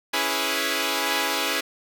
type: chord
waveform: 5% pulse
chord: C# minor seventh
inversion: none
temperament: equal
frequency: 277.2 / 329.6 / 415.3 / 493.9 Hz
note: C#4 / E4 / G#4 / B4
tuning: 0 / 0 / 0 / 0 cents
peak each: -17 dBFS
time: 0.13-1.61 s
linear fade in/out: 10 ms
effects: none